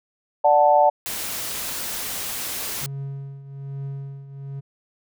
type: chord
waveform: sine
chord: D major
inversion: none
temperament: equal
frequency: 587.3 / 740 / 880 Hz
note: D5 / F#5 / A5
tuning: 0 / 0 / 0 cents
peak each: -17 dBFS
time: 0.44-0.9 s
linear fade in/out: 10 ms
type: noise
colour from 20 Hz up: white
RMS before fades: -29 dBFS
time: 1.06-2.86 s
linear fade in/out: 0 ms
type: tone with tremolo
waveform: triangle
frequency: 138.1 Hz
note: C#3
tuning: 6 cents flat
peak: -25 dBFS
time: 2.81-4.61 s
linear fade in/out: 20 ms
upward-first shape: triangle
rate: 1.2 Hz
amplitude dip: 75%
effects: none